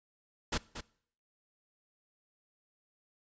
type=noise with echo; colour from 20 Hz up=pink; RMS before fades=-31 dBFS; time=0.52-0.58 s; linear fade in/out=10 ms; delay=230 ms; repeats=1; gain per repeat=-10 dB; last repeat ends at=0.81 s; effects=noise-tail reverb RT60 0.6 s tail -22 dB re dry + resampled to 16000 Hz